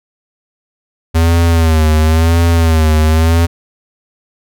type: tone with vibrato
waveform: square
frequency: 81 Hz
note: E2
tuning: 30 cents flat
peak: -8 dBFS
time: 1.14-3.47 s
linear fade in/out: 20 ms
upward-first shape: sine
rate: 0.96 Hz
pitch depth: 74 cents each way
effects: none